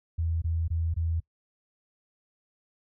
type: tone bursts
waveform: sine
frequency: 82.41 Hz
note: E2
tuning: in tune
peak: -25 dBFS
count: 4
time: 0.18-1.203 s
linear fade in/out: 10 ms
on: 240 ms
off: 21 ms
effects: noise-tail reverb RT60 0.1 s tail -23 dB re dry